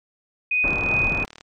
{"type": "tone with tremolo", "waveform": "sine", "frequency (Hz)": 2493, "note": "D#7", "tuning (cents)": 3, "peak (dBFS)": -17, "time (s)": [0.51, 1.24], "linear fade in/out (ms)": 5, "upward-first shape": "sine", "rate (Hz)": 2.6, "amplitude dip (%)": 45}
{"type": "low-pass noise", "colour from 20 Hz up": "pink", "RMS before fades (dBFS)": -28, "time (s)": [0.64, 1.25], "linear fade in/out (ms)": 0, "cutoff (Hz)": 1400, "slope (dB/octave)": 24}
{"type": "click train", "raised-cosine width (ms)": 0.2, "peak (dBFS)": -23, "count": 29, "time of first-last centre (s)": [0.68, 1.409], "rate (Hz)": 38.4}
{"effects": ["MP3 96 kbps"]}